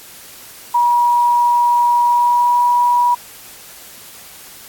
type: tone with pitch glide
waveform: sine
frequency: 960 to 968.4 Hz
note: B5 to B5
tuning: -49 to -34 cents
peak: -10 dBFS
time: 0.74-3.15 s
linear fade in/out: 10 ms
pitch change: +15 cents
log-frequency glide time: 2.03-2.59 s
effects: white hiss -38 dBFS RMS until 4.68 s + AAC 64 kbps